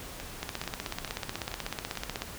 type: two click trains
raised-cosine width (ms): 0.2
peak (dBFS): -21 / -15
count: 5 / 30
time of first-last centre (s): 0.2-1.954 / 0.43-2.22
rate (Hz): 2.28 / 16.2
effects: pink hiss -43 dBFS RMS until 2.38 s